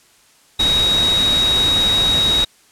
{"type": "tone in noise", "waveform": "sine", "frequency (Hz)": 3797, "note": "A#7", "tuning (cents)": 31, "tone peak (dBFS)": -13, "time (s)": [0.59, 2.45], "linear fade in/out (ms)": 10, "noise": "pink", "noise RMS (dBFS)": -23, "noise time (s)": [0.59, 2.45], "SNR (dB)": 7, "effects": ["white hiss -52 dBFS RMS until 2.71 s", "low-pass 10000 Hz 12 dB/octave"]}